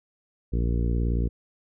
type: harmonic tone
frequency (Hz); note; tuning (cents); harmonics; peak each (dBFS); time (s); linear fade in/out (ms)
58.4; A#1; +4; 1 / 2 / 3 / 4 / 5 / 6 / 7 / 8; -23 / -29 / -33 / -35 / -37 / -39 / -40 / -41; 0.52-1.29; 20
effects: none